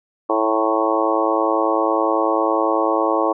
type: harmonic tone with a mistuned harmonic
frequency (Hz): 110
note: A2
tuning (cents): 0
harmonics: 3 / 4 / 5 / 6 / 7 / 8 / 9 / 10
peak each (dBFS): -22 / -24 / -22 / -25 / -25 / -25 / -27 / -23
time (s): 0.29-3.33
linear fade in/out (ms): 10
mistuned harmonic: 8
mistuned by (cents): +16
effects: none